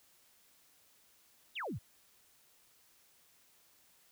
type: exponential sweep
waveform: sine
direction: down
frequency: 3962 to 77.2 Hz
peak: -37 dBFS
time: 1.55-1.79 s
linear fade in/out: 20 ms
effects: white hiss -67 dBFS RMS until 4.11 s